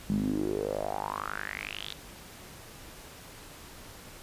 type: tone with band-pass filter sweep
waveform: sawtooth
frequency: 51 Hz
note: G#1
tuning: 31 cents flat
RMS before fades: -33 dBFS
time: 0.09-1.93 s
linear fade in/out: 0 ms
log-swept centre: 190 to 3800 Hz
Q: 6.5
effects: pink hiss -48 dBFS RMS until 4.22 s + resampled to 32000 Hz